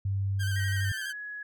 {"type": "tone", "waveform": "sine", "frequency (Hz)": 98, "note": "G2", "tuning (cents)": 0, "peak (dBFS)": -26, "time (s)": [0.05, 0.92], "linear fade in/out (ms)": 5}
{"type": "tone with vibrato", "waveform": "sawtooth", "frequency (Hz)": 1568, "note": "G6", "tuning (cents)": 0, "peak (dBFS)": -31, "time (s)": [0.39, 1.13], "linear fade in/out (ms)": 20, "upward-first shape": "square", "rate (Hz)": 12, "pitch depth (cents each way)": 36}
{"type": "tone with pitch glide", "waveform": "sine", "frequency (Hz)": [1887, 1681.1], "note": ["A#6", "G#6"], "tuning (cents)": [21, 21], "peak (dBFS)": -36, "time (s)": [0.56, 1.43], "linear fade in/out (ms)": 5, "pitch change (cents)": -200, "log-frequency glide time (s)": [0.77, 1.06]}
{"effects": []}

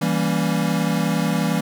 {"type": "chord", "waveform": "square", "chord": "E diminished seventh", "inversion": "none", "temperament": "equal with one note detuned", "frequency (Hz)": [164.81, 196, 233.1, 280.9], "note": ["E3", "G3", "Bb3", "Db4"], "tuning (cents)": [0, 0, 0, 23], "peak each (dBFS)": [-23, -24, -26, -28], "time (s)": [0.01, 1.61], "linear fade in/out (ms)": 10, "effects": []}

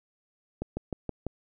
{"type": "slowing click train", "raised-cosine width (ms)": 2, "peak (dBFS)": -18, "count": 5, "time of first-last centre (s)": [0.62, 1.267], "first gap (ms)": 150, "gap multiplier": 1.05, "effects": []}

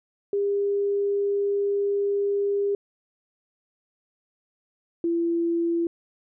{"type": "tone pair in turn", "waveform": "sine", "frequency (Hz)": [402.7, 337.7], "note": ["G4", "E4"], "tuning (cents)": [47, 42], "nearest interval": "minor third", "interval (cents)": 305, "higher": "first", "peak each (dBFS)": -21, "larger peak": "neither", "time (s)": [[0.33, 2.75], [5.04, 5.87]], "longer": "first", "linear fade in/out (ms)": 2, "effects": []}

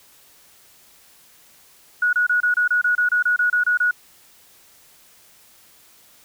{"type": "tone bursts", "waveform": "sine", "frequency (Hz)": 1459, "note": "F#6", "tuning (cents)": -25, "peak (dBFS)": -15, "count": 14, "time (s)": [2.02, 3.911], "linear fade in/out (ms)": 5, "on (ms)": 110, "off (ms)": 27, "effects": ["white hiss -52 dBFS RMS until 6.24 s"]}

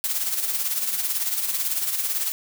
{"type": "noise with tremolo", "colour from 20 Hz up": "blue", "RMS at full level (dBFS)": -23, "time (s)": [0.04, 2.32], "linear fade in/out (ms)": 0, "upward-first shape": "sine", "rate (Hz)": 18, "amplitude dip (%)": 55, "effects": []}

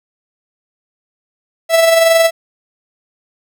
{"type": "tone with amplitude modulation", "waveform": "45% pulse", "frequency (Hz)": 659.3, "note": "E5", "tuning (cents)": 0, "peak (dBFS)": -6, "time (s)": [1.69, 2.31], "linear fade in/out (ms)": 50, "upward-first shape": "sine", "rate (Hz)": 21.7, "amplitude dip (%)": 40, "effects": []}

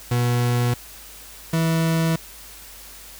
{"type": "tone pair in turn", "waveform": "40% pulse", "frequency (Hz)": [121.4, 163.22], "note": ["B2", "E3"], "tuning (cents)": [-29, -17], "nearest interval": "perfect fourth", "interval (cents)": 512, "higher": "second", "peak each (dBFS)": -17, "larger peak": "neither", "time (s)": [[0.11, 0.74], [1.53, 2.16]], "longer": "neither", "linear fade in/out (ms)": 5, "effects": ["added 50 Hz sine -48 dBFS peak until 3.19 s", "white hiss -42 dBFS RMS until 3.19 s"]}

